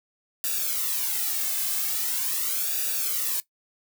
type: noise with flanger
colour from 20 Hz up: blue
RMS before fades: -27 dBFS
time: 0.44-3.4 s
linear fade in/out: 0 ms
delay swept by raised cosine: 0.94 to 2.14 ms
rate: 0.42 Hz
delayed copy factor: -0.9
effects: noise-tail reverb RT60 0.1 s tail -17 dB re dry